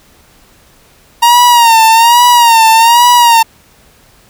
45% pulse tone with vibrato, 932.3 Hz, A#5, in tune, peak -3 dBFS, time 1.22-3.43 s, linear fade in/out 10 ms, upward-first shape sine, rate 1.2 Hz, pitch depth 78 cents each way, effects pink hiss -45 dBFS RMS until 4.29 s

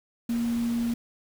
sine tone in noise, 234.7 Hz, A#3, 12 cents sharp, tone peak -24 dBFS, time 0.29-0.94 s, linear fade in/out 5 ms, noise pink, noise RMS -42 dBFS, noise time 0.29-0.94 s, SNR +15 dB, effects none

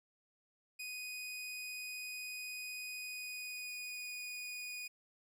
sawtooth tone with pitch glide, 2489 to 2468 Hz, D#7 to D#7, 0 to -15 cents, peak -39 dBFS, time 0.79-4.88 s, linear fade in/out 10 ms, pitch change -15 cents, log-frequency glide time 2.92-4.15 s, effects none

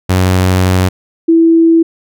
sawtooth / sine tone pair in turn, 92.5 / 329.6 Hz, F#2 / E4, 0 / 0 cents, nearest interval octave + minor seventh, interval 2200 cents, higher second, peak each -4 dBFS, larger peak neither, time 0.09-0.89 / 1.28-1.83 s, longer first, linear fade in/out 10 ms, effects none

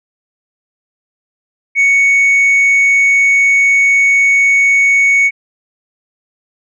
sine tone, 2224 Hz, C#7, 5 cents sharp, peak -4 dBFS, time 1.75-5.31 s, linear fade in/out 50 ms, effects tanh soft clip ceiling -6 dBFS

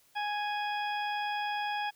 harmonic tone, 830.6 Hz, G#5, in tune, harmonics 1 / 2 / 3 / 4 / 6, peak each -32 / -38 / -41 / -42 / -49 dBFS, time 0.15-1.91 s, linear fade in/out 20 ms, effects white hiss -65 dBFS RMS until 1.95 s

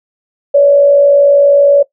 sine tone with frequency modulation, 569 Hz, C#5, 45 cents sharp, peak -3 dBFS, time 0.54-1.83 s, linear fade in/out 10 ms, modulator 52.8 Hz, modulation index 0.35, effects noise-tail reverb RT60 0.1 s tail -18 dB re dry

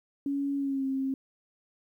sine tone with pitch glide, 280.1 to 267.6 Hz, C#4 to C4, +18 to +39 cents, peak -27 dBFS, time 0.26-1.14 s, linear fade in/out 2 ms, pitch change -79 cents, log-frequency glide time 0.57-0.85 s, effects 11-bit

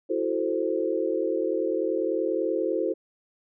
sine chord, F# half-diminished seventh, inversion third, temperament equal, 329.6 / 370 / 440 / 523.3 Hz, E4 / F#4 / A4 / C5, 0 / 0 / 0 / 0 cents, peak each -29 dBFS, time 0.09-2.94 s, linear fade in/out 20 ms, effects none

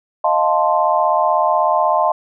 sine chord, F dominant seventh, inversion third, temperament equal, 622.3 / 698.5 / 880 / 1046.5 Hz, Eb5 / F5 / A5 / C6, 0 / 0 / 0 / 0 cents, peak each -18 dBFS, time 0.24-2.12 s, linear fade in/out 5 ms, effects none

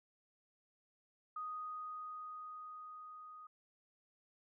sine tone with level ramp, 1244.5 Hz, D#6, in tune, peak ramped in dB -40 to -51 dBFS, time 1.36-3.47 s, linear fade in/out 5 ms, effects none

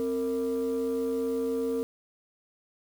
sine tone pair together, 262.6 / 458.8 Hz, C4 / A#4, +6 / -28 cents, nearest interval minor seventh, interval 966 cents, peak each -29 / -26 dBFS, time 0-1.83 s, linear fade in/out 0 ms, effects tanh soft clip ceiling -23 dBFS + 8-bit

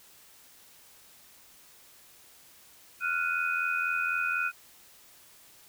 sine tone cluster, 1389 / 1473 / 2495 Hz, F6 / F#6 / D#7, -10 / -8 / +4 cents, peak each -31 dBFS, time 3-4.52 s, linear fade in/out 50 ms, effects white hiss -56 dBFS RMS until 5.68 s

